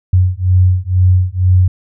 sine beating tone pair, 90.7 / 92.8 Hz, F#2 / F#2, -34 / +6 cents, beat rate 2.1 Hz, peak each -11 dBFS, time 0.13-1.68 s, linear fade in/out 5 ms, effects none

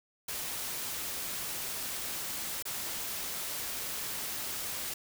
white noise with dropouts, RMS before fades -37 dBFS, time 0.28-4.94 s, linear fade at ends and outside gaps 5 ms, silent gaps 2.625-2.653 s, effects none

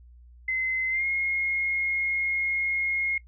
sine tone with pitch glide, 2055 to 2151 Hz, C7 to C7, -32 to +47 cents, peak -24 dBFS, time 0.48-3.18 s, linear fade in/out 5 ms, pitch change +79 cents, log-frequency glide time 0.9-1.05 s, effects noise-tail reverb RT60 0.1 s tail -20 dB re dry + added 60 Hz sine -48 dBFS peak until 3.27 s

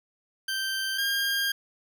20% pulse tone pair in turn, 1563 / 1609.7 Hz, G6 / G6, -6 / +45 cents, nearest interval minor second, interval 51 cents, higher second, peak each -23 / -20 dBFS, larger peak second, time 0.48-0.98 / 0.98-1.52 s, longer second, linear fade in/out 5 ms, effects none

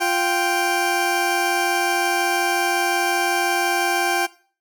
20% pulse tone pair together, 349.2 / 784 Hz, F4 / G5, 0 / 0 cents, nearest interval octave + major second, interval 1400 cents, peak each -18 / -15 dBFS, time 0-4.27 s, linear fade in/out 20 ms, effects noise-tail reverb RT60 0.4 s tail -18 dB re dry

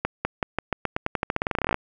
accelerating click train, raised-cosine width 0.5 ms, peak -8 dBFS, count 24, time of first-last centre 0.05-1.744 s, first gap 200 ms, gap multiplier 0.89, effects none

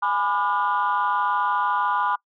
sine chord, G# diminished seventh, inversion none, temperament just, 830.6 / 996.7 / 1196.1 / 1435.3 Hz, G#5 / B5 / D6 / F6, 0 / +16 / +31 / +47 cents, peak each -26 / -22 / -25 / -27 dBFS, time 0.02-2.16 s, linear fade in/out 10 ms, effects noise-tail reverb RT60 0.1 s tail -25 dB re dry + tanh soft clip ceiling -13 dBFS

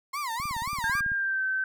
35% pulse tone with vibrato, 1035 Hz, C6, 19 cents flat, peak -28 dBFS, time 0.13-1.01 s, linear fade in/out 10 ms, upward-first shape sine, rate 3.8 Hz, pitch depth 250 cents each way
click train, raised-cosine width 5 ms, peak -29 dBFS, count 14, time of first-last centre 0.4-1.118 s, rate 18.1 Hz
sine tone with pitch glide, 1613 to 1541 Hz, G6 to G6, +49 to -30 cents, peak -25 dBFS, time 0.84-1.64 s, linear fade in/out 2 ms, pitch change -79 cents, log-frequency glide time 1.11-1.43 s
effects none

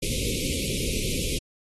pink band-stop noise, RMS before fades -28 dBFS, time 0.02-1.39 s, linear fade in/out 10 ms, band 550 to 2200 Hz, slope 96 dB/octave, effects AAC 32 kbps

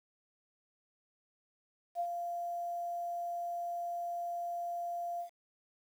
sine tone with ADSR envelope, 694 Hz, F5, 11 cents flat, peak -30 dBFS, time 1.95-5.3 s, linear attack 49 ms, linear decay 64 ms, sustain -5 dB, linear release 100 ms, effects 10-bit

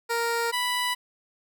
15% pulse tone pair in turn, 466.2 / 987.8 Hz, A#4 / B5, 0 / 0 cents, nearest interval octave + minor second, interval 1300 cents, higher second, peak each -18 dBFS, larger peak neither, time 0.09-0.52 / 0.52-0.95 s, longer neither, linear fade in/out 20 ms, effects none

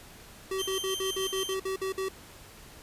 square tone bursts, 382.1 Hz, G4, 44 cents flat, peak -30 dBFS, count 10, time 0.51-2.087 s, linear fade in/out 5 ms, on 110 ms, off 53 ms
sawtooth tone with tremolo, 3136 Hz, G7, in tune, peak -28 dBFS, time 0.58-1.55 s, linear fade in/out 20 ms, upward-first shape sine, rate 6.3 Hz, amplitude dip 45%
effects pink hiss -50 dBFS RMS until 2.82 s + resampled to 32000 Hz

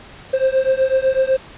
triangle beating tone pair, 523.3 / 531.3 Hz, C5 / C5, 0 / +26 cents, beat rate 8 Hz, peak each -15 / -15 dBFS, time 0.33-1.37 s, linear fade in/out 10 ms, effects pink hiss -40 dBFS RMS until 1.57 s + resampled to 8000 Hz

